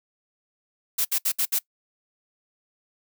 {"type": "noise bursts", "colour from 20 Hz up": "blue", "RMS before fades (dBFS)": -23, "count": 5, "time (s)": [0.98, 1.59], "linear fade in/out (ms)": 10, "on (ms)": 70, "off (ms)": 65, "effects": ["noise-tail reverb RT60 0.1 s tail -22 dB re dry"]}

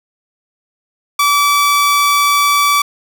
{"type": "tone", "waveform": "sawtooth", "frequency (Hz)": 1153, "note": "D6", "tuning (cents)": -32, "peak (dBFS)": -6, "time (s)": [1.19, 2.82], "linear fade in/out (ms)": 5, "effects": []}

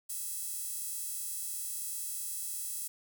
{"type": "tone with high-pass filter", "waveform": "5% pulse", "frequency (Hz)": 657, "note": "E5", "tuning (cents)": -6, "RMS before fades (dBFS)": -38, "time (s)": [0.09, 2.88], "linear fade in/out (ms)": 10, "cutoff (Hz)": 12000, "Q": 2.2, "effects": []}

